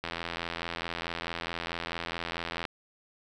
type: click train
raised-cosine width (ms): 0.3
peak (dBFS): -17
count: 222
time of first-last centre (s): 0.04-2.652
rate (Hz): 84.6
effects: none